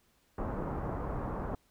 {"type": "low-pass noise", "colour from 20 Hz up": "pink", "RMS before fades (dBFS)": -36, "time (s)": [0.38, 1.55], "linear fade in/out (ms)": 2, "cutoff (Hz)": 1200, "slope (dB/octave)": 24, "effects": ["pink hiss -70 dBFS RMS until 1.7 s"]}